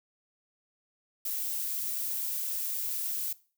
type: noise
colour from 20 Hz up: violet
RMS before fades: -33 dBFS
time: 1.25-3.33 s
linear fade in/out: 5 ms
effects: noise-tail reverb RT60 0.4 s tail -20 dB re dry